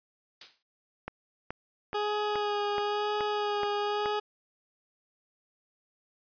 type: noise with exponential decay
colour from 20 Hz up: blue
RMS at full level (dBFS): -34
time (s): 0.41-0.63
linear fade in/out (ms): 5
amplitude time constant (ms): 47
type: click train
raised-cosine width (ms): 0.5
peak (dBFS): -20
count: 8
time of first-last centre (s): 1.08-4.059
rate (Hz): 2.35
type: tone with vibrato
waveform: 20% pulse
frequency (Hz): 415.3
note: G#4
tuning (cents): 0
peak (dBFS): -23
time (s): 1.94-4.2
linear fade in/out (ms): 10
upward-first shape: sine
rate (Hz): 1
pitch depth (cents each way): 17
effects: resampled to 11025 Hz